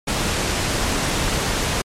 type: noise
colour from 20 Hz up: pink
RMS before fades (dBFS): -21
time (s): 0.07-1.82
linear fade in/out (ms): 10
effects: low-pass 9000 Hz 12 dB/octave + MP3 64 kbps